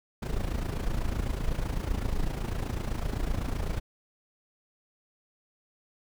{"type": "noise with amplitude modulation", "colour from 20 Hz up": "brown", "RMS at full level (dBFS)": -27, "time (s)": [0.22, 3.8], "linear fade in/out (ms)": 10, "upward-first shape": "sine", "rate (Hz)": 27.9, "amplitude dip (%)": 70, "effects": []}